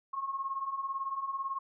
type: beating tone pair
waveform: sine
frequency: 1070 / 1088 Hz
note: C6 / C#6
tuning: +38 / -33 cents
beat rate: 18 Hz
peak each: -39 / -34 dBFS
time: 0.13-1.59 s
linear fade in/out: 10 ms
effects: none